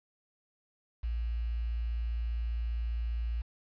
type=tone with quantisation; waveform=sine; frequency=57.5 Hz; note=A#1; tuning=23 cents flat; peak=-30 dBFS; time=1.03-3.42 s; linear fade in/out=10 ms; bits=9; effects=resampled to 11025 Hz